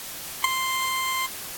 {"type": "tone with ADSR envelope", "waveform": "20% pulse", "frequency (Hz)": 1046.5, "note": "C6", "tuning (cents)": 0, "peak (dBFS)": -8, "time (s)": [0.44, 1.27], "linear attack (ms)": 3, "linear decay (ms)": 14, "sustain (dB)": -11, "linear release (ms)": 17, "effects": ["white hiss -36 dBFS RMS until 1.57 s", "AAC 64 kbps"]}